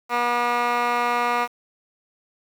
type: tone with band-pass filter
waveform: 15% pulse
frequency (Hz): 241.1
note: B3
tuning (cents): -41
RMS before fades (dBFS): -22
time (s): 0.09-1.48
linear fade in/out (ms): 50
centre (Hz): 1400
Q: 2.1
effects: 7-bit